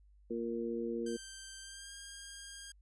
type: harmonic tone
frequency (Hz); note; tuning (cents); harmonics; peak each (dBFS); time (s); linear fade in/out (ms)
116.5; A#2; -1; 2 / 3 / 4; -39 / -39 / -39; 0.3-1.17; 10
type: tone with pitch glide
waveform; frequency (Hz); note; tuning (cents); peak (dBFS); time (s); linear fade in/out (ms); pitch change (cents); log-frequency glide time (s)
5% pulse; 1566 to 1612.8; G6 to G6; -2 to +49; -35; 1.06-2.72; 5; +51; 1.61-1.92
effects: added 50 Hz sine -60 dBFS peak until 2.81 s + resampled to 22050 Hz